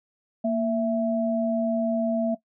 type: tone pair together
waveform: sine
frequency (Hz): 231.9 / 662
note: A#3 / E5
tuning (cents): -9 / +7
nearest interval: octave + tritone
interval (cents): 1816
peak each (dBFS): -24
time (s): 0.44-2.35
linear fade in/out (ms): 10
effects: noise-tail reverb RT60 0.1 s tail -18 dB re dry